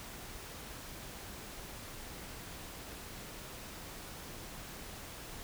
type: silence
effects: pink hiss -47 dBFS RMS until 5.43 s